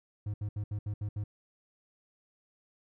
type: tone bursts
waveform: triangle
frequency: 103.83 Hz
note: G#2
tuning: in tune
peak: -30 dBFS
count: 7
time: 0.26-1.239 s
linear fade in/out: 5 ms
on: 79 ms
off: 71 ms
effects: none